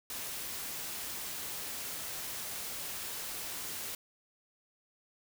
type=noise; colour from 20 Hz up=white; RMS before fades=-40 dBFS; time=0.1-3.95 s; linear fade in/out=2 ms; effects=none